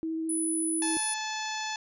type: tone with vibrato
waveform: sine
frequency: 322.3 Hz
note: E4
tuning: 39 cents flat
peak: -29 dBFS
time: 0.03-0.97 s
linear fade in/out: 0 ms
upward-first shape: triangle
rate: 14 Hz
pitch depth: 10 cents each way
type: tone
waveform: sine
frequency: 9956 Hz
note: D#9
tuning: in tune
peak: -29 dBFS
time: 0.29-1.14 s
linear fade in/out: 5 ms
type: harmonic tone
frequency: 867 Hz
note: A5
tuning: 26 cents flat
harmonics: 1 / 2 / 3 / 4 / 5 / 6 / 7 / 8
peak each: -35 / -38 / -40 / -41 / -42 / -43 / -43 / -44 dBFS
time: 0.82-1.76 s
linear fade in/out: 2 ms
effects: none